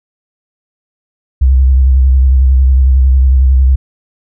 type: tone with vibrato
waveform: sine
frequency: 65.41 Hz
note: C2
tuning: in tune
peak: -4 dBFS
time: 1.41-3.76 s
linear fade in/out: 10 ms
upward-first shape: square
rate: 11 Hz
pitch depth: 43 cents each way
effects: none